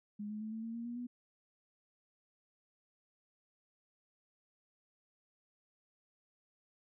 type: tone with pitch steps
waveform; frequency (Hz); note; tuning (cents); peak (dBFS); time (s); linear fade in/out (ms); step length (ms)
sine; 207.7 / 212.6 / 217.5 / 222.6 / 227.8 / 233.1 / 238.6 / 244.2; G#3 / G#3 / A3 / A3 / A#3 / A#3 / A#3 / B3; 0 / +41 / -20 / +20 / -40 / 0 / +41 / -19; -39; 0.19-1.07; 10; 110
effects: none